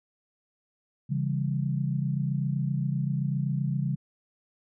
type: chord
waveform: sine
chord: C# diminished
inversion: none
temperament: just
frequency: 138.59 / 166.31 / 199.57 Hz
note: C#3 / E3 / G3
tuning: 0 / +16 / +31 cents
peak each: -27 / -31 / -33 dBFS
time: 1.09-3.96 s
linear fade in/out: 20 ms
effects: none